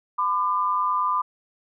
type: tone pair together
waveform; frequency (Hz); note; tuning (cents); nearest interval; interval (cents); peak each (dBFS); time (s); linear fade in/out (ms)
sine; 1008.6 / 1198; B5 / D6; +36 / +34; minor third; 298; -23; 0.18-1.22; 10
effects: none